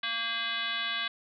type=tone with frequency modulation; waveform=sine; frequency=2517 Hz; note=D#7; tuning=19 cents sharp; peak=-29 dBFS; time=0.03-1.08 s; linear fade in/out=5 ms; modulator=456 Hz; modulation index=3; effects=none